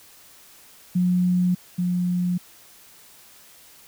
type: tone pair in turn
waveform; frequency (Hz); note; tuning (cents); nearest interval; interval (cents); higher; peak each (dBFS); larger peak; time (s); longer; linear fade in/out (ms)
sine; 179.9 / 178.45; F#3 / F3; -48 / +38; unison; 14; first; -17 / -20; first; 0.95-1.55 / 1.78-2.38; neither; 10
effects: white hiss -50 dBFS RMS until 3.87 s